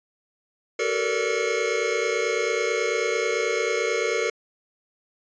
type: tone cluster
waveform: square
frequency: 380 / 444.3 / 473.4 / 578 / 2181 Hz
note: F#4 / A4 / A#4 / D5 / C#7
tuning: +46 / +17 / +27 / -28 / -29 cents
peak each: -31 / -28 / -28 / -32 / -30 dBFS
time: 0.79-4.3 s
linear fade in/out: 5 ms
effects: resampled to 16000 Hz